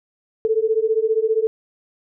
sine beating tone pair, 434.7 / 449.7 Hz, A4 / A4, -21 / +38 cents, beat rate 15 Hz, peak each -19 dBFS, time 0.45-1.47 s, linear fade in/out 0 ms, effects none

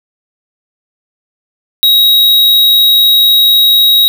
square tone, 3812 Hz, A#7, 38 cents sharp, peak -5 dBFS, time 1.83-4.08 s, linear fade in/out 0 ms, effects none

